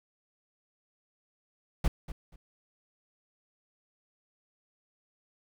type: noise with echo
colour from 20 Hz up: brown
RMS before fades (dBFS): -24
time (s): 1.84-1.88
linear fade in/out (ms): 5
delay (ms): 240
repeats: 2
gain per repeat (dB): -14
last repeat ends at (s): 2.36
effects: none